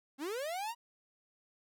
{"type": "linear sweep", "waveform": "45% pulse", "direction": "up", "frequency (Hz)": [254.6, 970], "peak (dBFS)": -36, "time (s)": [0.18, 0.75], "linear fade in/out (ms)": 50, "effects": []}